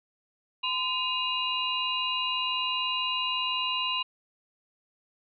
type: tone cluster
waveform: sine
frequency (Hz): 1020 / 2495 / 2821 / 3940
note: C6 / D#7 / F7 / B7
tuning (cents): -44 / +4 / +17 / -5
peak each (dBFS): -32 / -36 / -29 / -35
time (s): 0.63-4.03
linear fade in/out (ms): 10
effects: none